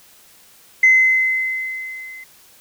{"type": "tone with level ramp", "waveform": "sine", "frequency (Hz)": 2052, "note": "C7", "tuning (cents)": -34, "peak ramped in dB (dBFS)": [-6, -34], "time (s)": [0.83, 2.24], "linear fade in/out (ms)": 5, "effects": ["tanh soft clip ceiling -4 dBFS", "white hiss -49 dBFS RMS until 2.6 s"]}